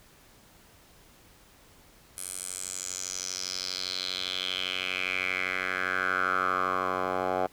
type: tone with band-pass filter sweep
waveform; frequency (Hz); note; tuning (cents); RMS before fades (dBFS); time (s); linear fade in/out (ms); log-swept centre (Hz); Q
10% pulse; 92.5; F#2; 0; -31; 2.17-7.47; 10; 10000 to 780; 4.6
effects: pink hiss -57 dBFS RMS until 7.52 s